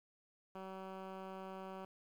10% pulse tone, 190 Hz, F#3, 46 cents sharp, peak -37 dBFS, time 0.55-1.85 s, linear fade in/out 2 ms, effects low-pass 2000 Hz 12 dB/octave + 11-bit

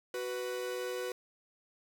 45% pulse tone pair together, 371.9 / 493.9 Hz, F#4 / B4, +9 / 0 cents, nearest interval perfect fourth, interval 491 cents, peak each -39 / -37 dBFS, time 0.14-1.12 s, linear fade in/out 2 ms, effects none

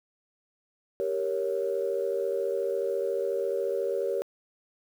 sine chord, G diminished, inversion none, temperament equal with one note detuned, 392 / 466.2 / 556.3 Hz, G4 / Bb4 / Db5, 0 / 0 / +6 cents, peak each -30 dBFS, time 1-4.22 s, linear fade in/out 0 ms, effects tanh soft clip ceiling -17 dBFS + 9-bit

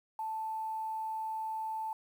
sine tone with quantisation, 880 Hz, A5, in tune, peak -34 dBFS, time 0.19-1.93 s, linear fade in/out 2 ms, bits 10, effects none

